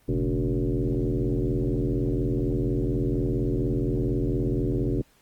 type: tone with frequency modulation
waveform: sine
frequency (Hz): 117.7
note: A#2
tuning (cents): +17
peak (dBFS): -22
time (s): 0.08-5.02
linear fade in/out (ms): 10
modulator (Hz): 84.2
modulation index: 3.6
effects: pink hiss -61 dBFS RMS until 5.21 s + Opus 24 kbps